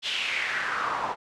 pink noise with band-pass filter sweep, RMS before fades -29 dBFS, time 0.02-1.16 s, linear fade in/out 50 ms, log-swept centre 3400 to 860 Hz, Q 3.7, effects low-pass 8000 Hz 12 dB/octave

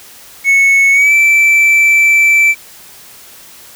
triangle tone with pitch glide, 2205 to 2328 Hz, C#7 to D7, -10 to -16 cents, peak -4 dBFS, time 0.44-2.55 s, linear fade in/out 50 ms, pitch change +94 cents, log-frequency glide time 0.92-1.13 s, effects white hiss -37 dBFS RMS until 3.75 s

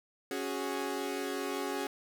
sawtooth chord, C# suspended fourth, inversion none, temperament equal, 277.2 / 370 / 415.3 Hz, C#4 / F#4 / G#4, 0 / 0 / 0 cents, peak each -34 dBFS, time 0.31-1.87 s, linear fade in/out 2 ms, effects none

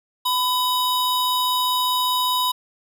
square tone pair together, 1000 / 3775 Hz, B5 / A#7, +21 / +21 cents, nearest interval octave + major seventh, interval 2300 cents, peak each -21 / -24 dBFS, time 0.25-2.52 s, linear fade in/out 10 ms, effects none

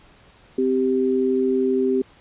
sine tone pair together, 258.5 / 391.2 Hz, C4 / G4, -21 / -4 cents, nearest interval perfect fifth, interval 717 cents, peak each -21 / -19 dBFS, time 0.58-2.02 s, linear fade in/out 5 ms, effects pink hiss -52 dBFS RMS until 2.2 s + resampled to 8000 Hz

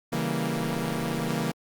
sawtooth chord, C# diminished seventh, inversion none, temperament equal, 138.59 / 164.81 / 196 / 233.1 Hz, C#3 / E3 / G3 / Bb3, 0 / 0 / 0 / 0 cents, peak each -29 / -26 / -31 / -26 dBFS, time 0.12-1.52 s, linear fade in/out 10 ms, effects Opus 48 kbps

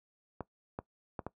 clicks, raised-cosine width 1 ms, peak -23 dBFS, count 4, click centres 0.407 / 0.789 / 1.192 / 1.266 s, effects noise-tail reverb RT60 0.1 s tail -19 dB re dry + high-pass 60 Hz 12 dB/octave

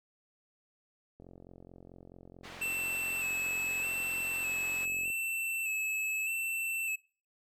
click train, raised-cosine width 2 ms, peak -38 dBFS, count 175, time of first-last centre 1.2-5.101 s, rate 44.6 Hz
white band-pass noise, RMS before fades -48 dBFS, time 2.43-4.86 s, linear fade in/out 20 ms, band 240 to 2700 Hz, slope 12 dB/octave
square tone with vibrato, 2637 Hz, E7, in tune, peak -32 dBFS, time 2.61-6.96 s, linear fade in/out 10 ms, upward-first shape square, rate 0.82 Hz, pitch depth 27 cents each way
effects noise-tail reverb RT60 0.4 s tail -23 dB re dry

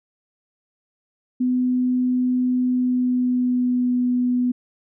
sine tone with pitch glide, 251.3 to 247.7 Hz, B3 to B3, +30 to +5 cents, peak -17 dBFS, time 1.4-4.52 s, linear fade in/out 10 ms, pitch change -25 cents, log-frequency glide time 2.63-3.96 s, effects none

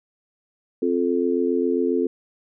harmonic tone, 87.4 Hz, F2, 2 cents sharp, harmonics 3 / 4 / 5, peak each -23 / -23 / -23 dBFS, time 0.82-2.07 s, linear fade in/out 5 ms, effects none

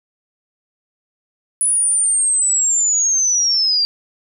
sine linear sweep, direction down, 9980 to 4699 Hz, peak -13 dBFS, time 1.61-3.85 s, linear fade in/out 0 ms, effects none

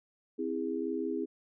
sine chord, C augmented, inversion none, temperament just, 261.6 / 327 / 408.8 Hz, C4 / E4 / G#4, 0 / -14 / -27 cents, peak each -36 / -35 / -35 dBFS, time 0.38-1.26 s, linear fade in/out 20 ms, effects none

